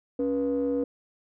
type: ring-modulated tone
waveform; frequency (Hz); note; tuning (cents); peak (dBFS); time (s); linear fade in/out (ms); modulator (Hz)
triangle; 103.7; G#2; -2; -18; 0.19-0.84; 5; 381
effects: tanh soft clip ceiling -17 dBFS

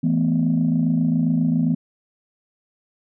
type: chord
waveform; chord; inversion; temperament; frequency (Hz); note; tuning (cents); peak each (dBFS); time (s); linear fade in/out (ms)
sine; E suspended fourth; none; just; 164.81 / 219.8 / 247.2; E3 / A3 / B3; 0 / -2 / +2; -19 / -23 / -19; 0.03-1.75; 10
effects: tanh soft clip ceiling -10 dBFS

